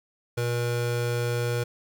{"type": "tone pair together", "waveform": "square", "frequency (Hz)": [120, 480], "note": ["B2", "B4"], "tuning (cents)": [-49, -49], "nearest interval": "2 octaves", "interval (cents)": 2400, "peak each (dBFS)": [-27, -30], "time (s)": [0.37, 1.64], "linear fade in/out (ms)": 10, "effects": []}